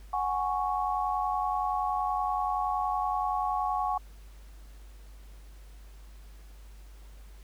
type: chord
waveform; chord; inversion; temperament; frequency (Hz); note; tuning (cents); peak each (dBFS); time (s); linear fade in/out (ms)
sine; F# suspended second; none; equal; 740 / 830.6 / 1108.7; F#5 / G#5 / C#6; 0 / 0 / 0; -31; 0.13-3.98; 5
effects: added 50 Hz sine -46 dBFS peak until 7.43 s + pink hiss -60 dBFS RMS until 7.43 s